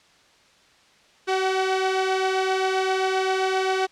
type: tone pair together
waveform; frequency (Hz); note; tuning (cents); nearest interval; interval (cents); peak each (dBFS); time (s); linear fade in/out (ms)
sawtooth; 379.7 / 751.8; F#4 / F#5; +45 / +27; octave; 1182; -18 / -23; 1.27-3.87; 20
effects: white hiss -56 dBFS RMS until 3.91 s + low-pass 5000 Hz 12 dB/octave